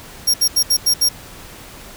sawtooth tone bursts at uneven times, 5580 Hz, F8, 2 cents flat, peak -9 dBFS, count 6, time 0.27-0.34 / 0.41-0.48 / 0.56-0.63 / 0.7-0.77 / 0.86-0.94 / 1.01-1.09 s, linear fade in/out 10 ms, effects pink hiss -38 dBFS RMS until 1.96 s

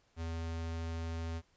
square tone, 82.41 Hz, E2, in tune, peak -37 dBFS, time 0.16-1.42 s, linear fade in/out 50 ms, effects pink hiss -71 dBFS RMS until 1.56 s + resampled to 16000 Hz

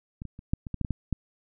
clicks, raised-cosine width 5 ms, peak -24 / -25 / -30 / -12 / -24 / -19 / -16 / -18 / -14 / -14 dBFS, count 10, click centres 0.219 / 0.253 / 0.391 / 0.535 / 0.668 / 0.743 / 0.813 / 0.848 / 0.907 / 1.127 s, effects none

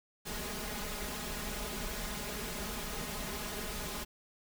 pink noise with comb filter, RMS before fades -39 dBFS, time 0.25-4.05 s, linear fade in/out 20 ms, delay 4.8 ms, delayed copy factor +0.95, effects none

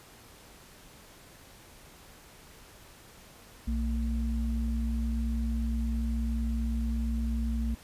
sine tone pair together, 60.48 / 227.8 Hz, B1 / A#3, -36 / -40 cents, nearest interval octave + major seventh, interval 2296 cents, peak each -28 / -33 dBFS, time 3.67-7.75 s, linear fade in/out 10 ms, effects pink hiss -53 dBFS RMS until 7.83 s + resampled to 32000 Hz

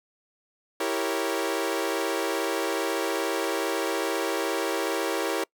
sawtooth chord, E diminished seventh, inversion none, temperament equal, 329.6 / 392 / 466.2 / 554.4 Hz, E4 / G4 / Bb4 / Db5, 0 / 0 / 0 / 0 cents, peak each -27 / -27 / -27 / -28 dBFS, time 0.8-5.44 s, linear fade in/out 5 ms, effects noise-tail reverb RT60 0.1 s tail -25 dB re dry

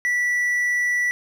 triangle tone, 1958 Hz, B6, 15 cents flat, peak -17 dBFS, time 0.05-1.11 s, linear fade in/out 0 ms, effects none

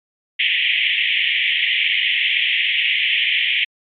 white band-pass noise, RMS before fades -18 dBFS, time 0.39-3.65 s, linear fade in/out 10 ms, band 1900 to 3300 Hz, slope 96 dB/octave, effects MP3 96 kbps

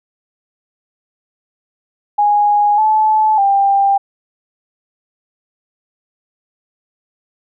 sine tone with pitch steps, 827 / 865 / 793 Hz, G#5 / A5 / G5, -8 / -30 / +20 cents, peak -9 dBFS, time 2.18-3.98 s, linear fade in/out 10 ms, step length 600 ms, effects none

